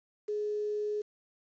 sine tone with quantisation, 419.4 Hz, G#4, 17 cents sharp, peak -30 dBFS, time 0.28-1.02 s, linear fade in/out 10 ms, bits 9, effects resampled to 16000 Hz

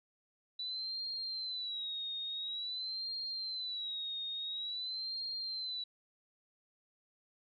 sine tone with vibrato, 3951 Hz, B7, in tune, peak -37 dBFS, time 0.59-5.84 s, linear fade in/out 5 ms, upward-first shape sine, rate 0.48 Hz, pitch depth 110 cents each way, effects none

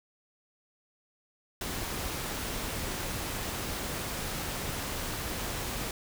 pink noise, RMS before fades -35 dBFS, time 1.61-5.91 s, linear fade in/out 2 ms, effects none

